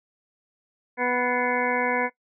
harmonic tone with a mistuned harmonic, 246.9 Hz, B3, in tune, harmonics 1 / 2 / 3 / 4 / 6 / 7 / 8 / 9, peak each -31 / -27 / -30 / -29 / -33 / -29 / -31 / -32 dBFS, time 0.97-2.1 s, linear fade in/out 50 ms, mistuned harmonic 8, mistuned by +81 cents, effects noise-tail reverb RT60 0.1 s tail -19 dB re dry

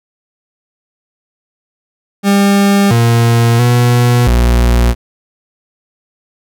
40% pulse tone with pitch steps, 199.8 / 117 / 121.5 / 59.5 Hz, G3 / A#2 / B2 / A#1, +33 / +7 / -28 / +36 cents, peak -6 dBFS, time 2.23-4.95 s, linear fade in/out 50 ms, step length 680 ms, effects none

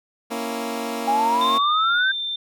15% pulse chord, A# diminished, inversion none, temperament equal, 233.1 / 277.2 / 329.6 Hz, A#3 / C#4 / E4, 0 / 0 / 0 cents, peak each -21 / -25 / -27 dBFS, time 0.3-1.59 s, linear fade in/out 20 ms
sine exponential sweep, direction up, 802 to 1588 Hz, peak -17 dBFS, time 1.07-2.12 s, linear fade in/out 10 ms
sine tone with pitch glide, 3612 to 3577 Hz, A7 to A7, +45 to +28 cents, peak -24 dBFS, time 1.41-2.36 s, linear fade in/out 5 ms, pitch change -17 cents, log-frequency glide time 1.71-2.17 s
effects none

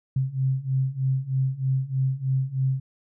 sine beating tone pair, 130.81 / 134.01 Hz, C3 / C3, 0 / +42 cents, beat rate 3.2 Hz, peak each -26 / -24 dBFS, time 0.16-2.8 s, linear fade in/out 5 ms, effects none

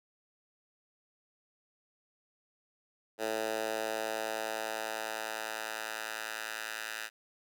10% pulse tone with high-pass filter sweep, 110 Hz, A2, in tune, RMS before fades -37 dBFS, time 3.18-7.1 s, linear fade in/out 50 ms, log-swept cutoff 480 to 1600 Hz, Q 1.3, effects none

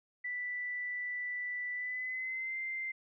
sine tone with pitch glide, 1975.5 to 2086 Hz, B6 to C7, 0 to -6 cents, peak -35 dBFS, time 0.24-2.92 s, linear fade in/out 10 ms, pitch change +94 cents, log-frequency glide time 1.73-2.57 s, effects none

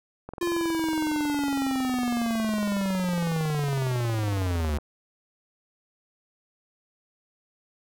click train, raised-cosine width 1 ms, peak -23 dBFS, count 99, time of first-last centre 0.29-4.785 s, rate 21.8 Hz
square linear sweep, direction down, 349.2 to 71.4 Hz, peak -25 dBFS, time 0.41-4.78 s, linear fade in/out 5 ms
effects none

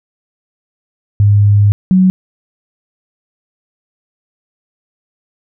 sine tone pair in turn, 102.4 / 186.29 Hz, G#2 / F#3, -24 / +12 cents, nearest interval minor seventh, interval 1036 cents, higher second, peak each -5 dBFS, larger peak neither, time 1.2-1.72 / 1.91-2.1 s, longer first, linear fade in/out 0 ms, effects none

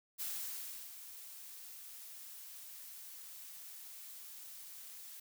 blue noise with ADSR envelope, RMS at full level -40 dBFS, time 0.18-5.2 s, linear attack 32 ms, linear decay 690 ms, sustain -11 dB, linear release 5 ms, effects none

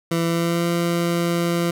20% pulse tone with pitch glide, 167.3 to 171.11 Hz, E3 to F3, +26 to -35 cents, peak -14 dBFS, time 0.11-1.71 s, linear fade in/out 5 ms, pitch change +39 cents, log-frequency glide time 0.25-0.67 s, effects none

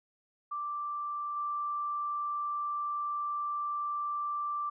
sine tone with level steps, 1174.7 Hz, D6, in tune, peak -33 / -31 dBFS, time 0.51-4.7 s, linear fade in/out 10 ms, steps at 1.36 s, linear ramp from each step 10 ms, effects none

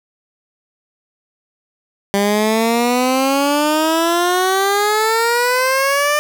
15% pulse exponential sweep, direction up, 198.2 to 600 Hz, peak -7 dBFS, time 2.14-6.19 s, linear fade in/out 0 ms, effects none

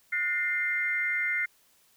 sine tone cluster, 1446 / 1809 / 2096 Hz, F#6 / A6 / C7, -40 / +48 / +2 cents, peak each -33 / -34 / -27 dBFS, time 0.12-1.46 s, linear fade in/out 10 ms, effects white hiss -64 dBFS RMS until 1.96 s

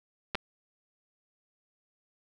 clicks, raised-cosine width 0.3 ms, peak -15 dBFS, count 2, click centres 0.348 / 0.353 s, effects none

